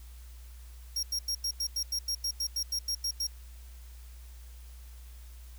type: tone bursts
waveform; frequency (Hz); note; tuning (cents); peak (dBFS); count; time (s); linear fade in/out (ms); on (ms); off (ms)
40% pulse; 5588; F8; 0; -28; 15; 0.96-3.27; 5; 70; 90
effects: added 60 Hz sine -45 dBFS peak until 5.58 s + white hiss -59 dBFS RMS until 5.58 s